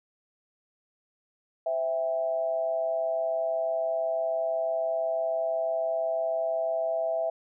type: tone with amplitude modulation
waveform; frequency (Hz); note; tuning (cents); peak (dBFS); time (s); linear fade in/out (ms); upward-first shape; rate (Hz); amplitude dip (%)
sine; 657; E5; -6; -22; 1.66-7.3; 5; sine; 140; 70
effects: none